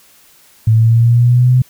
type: linear sweep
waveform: sine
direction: up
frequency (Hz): 110 to 127.9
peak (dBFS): -6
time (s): 0.67-1.62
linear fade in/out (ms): 5
effects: white hiss -47 dBFS RMS until 1.69 s

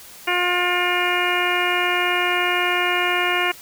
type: harmonic tone with a mistuned harmonic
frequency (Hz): 356.3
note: F4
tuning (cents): +35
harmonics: 1 / 2 / 3 / 4 / 5 / 6 / 7 / 8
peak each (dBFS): -26 / -26 / -26 / -26 / -26 / -26 / -26 / -26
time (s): 0.27-3.52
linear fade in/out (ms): 10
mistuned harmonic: 7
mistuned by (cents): -56
effects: white hiss -42 dBFS RMS until 3.61 s

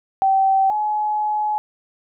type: tone pair in turn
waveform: sine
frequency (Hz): 773 / 847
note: G5 / G#5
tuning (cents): -24 / +34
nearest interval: major second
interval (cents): 158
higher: second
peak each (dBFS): -13 / -18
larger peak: first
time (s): 0.22-0.7 / 0.7-1.58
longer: second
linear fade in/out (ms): 0
effects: none

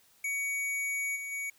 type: tone with level steps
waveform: square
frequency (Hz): 2250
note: C#7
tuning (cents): +25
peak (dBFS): -31 / -37 / -34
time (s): 0.24-1.5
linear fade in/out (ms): 5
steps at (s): 1.15 / 1.31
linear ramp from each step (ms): 20
effects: white hiss -64 dBFS RMS until 1.58 s

